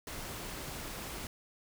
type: noise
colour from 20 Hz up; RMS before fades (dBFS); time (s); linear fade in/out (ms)
pink; -42; 0.07-1.27; 2
effects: none